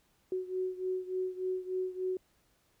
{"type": "beating tone pair", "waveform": "sine", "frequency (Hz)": [370, 373.4], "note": ["F#4", "F#4"], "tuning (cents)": [0, 16], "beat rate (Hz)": 3.4, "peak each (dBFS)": [-34, -37], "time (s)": [0.32, 2.17], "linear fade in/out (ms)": 2, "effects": ["pink hiss -71 dBFS RMS until 2.8 s"]}